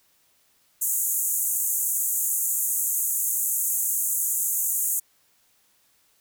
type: band-pass noise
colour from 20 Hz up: white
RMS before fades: -25 dBFS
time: 0.81-5 s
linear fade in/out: 10 ms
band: 6500 to 16000 Hz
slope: 96 dB/octave
effects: white hiss -64 dBFS RMS until 6.2 s